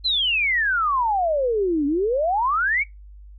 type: exponential two-way sweep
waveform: sine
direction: down then up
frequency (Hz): 4186 to 277.2 to 2334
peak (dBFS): -18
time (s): 0.04-2.84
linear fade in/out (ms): 20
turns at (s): 1.86
effects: noise-tail reverb RT60 0.2 s tail -23 dB re dry + added 50 Hz sine -40 dBFS peak until 3.38 s